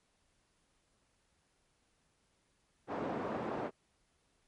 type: band-pass noise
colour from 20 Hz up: pink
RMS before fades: -38 dBFS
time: 2.87-3.71 s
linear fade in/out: 50 ms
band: 250 to 930 Hz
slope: 12 dB/octave
effects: pink hiss -75 dBFS RMS until 4.47 s + MP3 48 kbps